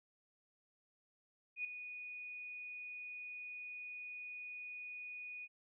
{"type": "tone with ADSR envelope", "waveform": "sine", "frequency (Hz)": 2470, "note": "D#7", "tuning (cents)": -13, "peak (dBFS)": -35, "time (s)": [1.56, 5.48], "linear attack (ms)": 87, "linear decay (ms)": 3, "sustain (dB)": -10, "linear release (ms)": 40, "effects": []}